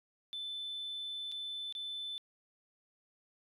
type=tone with dropouts; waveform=sine; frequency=3520 Hz; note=A7; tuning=in tune; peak=-37 dBFS; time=0.33-2.18 s; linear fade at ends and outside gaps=0 ms; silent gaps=1.316-1.321 / 1.725-1.751 s; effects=tanh soft clip ceiling -35 dBFS